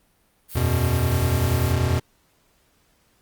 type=noise; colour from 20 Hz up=blue; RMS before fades=-36 dBFS; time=0.48-1.75 s; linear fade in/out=50 ms
type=chord; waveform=square; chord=E suspended second; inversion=none; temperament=equal; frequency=82.41 / 92.5 / 123.47 Hz; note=E2 / F#2 / B2; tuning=0 / 0 / 0 cents; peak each=-24 / -25 / -23 dBFS; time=0.55-2 s; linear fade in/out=10 ms
effects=pink hiss -63 dBFS RMS until 3.21 s + Opus 32 kbps